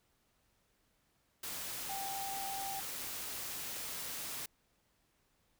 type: tone in noise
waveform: sine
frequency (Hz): 784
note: G5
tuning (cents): 0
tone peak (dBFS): -40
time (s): 1.89-2.8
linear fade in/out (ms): 5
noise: white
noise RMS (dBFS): -42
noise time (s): 1.43-4.46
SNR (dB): -1
effects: pink hiss -75 dBFS RMS until 5.59 s